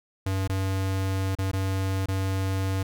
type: tone with dropouts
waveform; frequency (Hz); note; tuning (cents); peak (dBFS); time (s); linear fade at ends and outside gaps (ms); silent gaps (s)
square; 95.8; G2; -39; -25; 0.26-2.83; 5; 0.476-0.495 / 1.352-1.386 / 1.515-1.532 / 2.06-2.084
effects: none